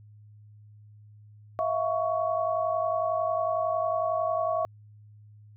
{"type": "tone cluster", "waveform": "sine", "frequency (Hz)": [648, 699, 1118], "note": ["E5", "F5", "C#6"], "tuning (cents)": [-30, 1, 14], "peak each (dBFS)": [-27, -30, -31], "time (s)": [1.59, 4.65], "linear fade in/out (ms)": 0, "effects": ["added 105 Hz sine -49 dBFS peak until 5.56 s"]}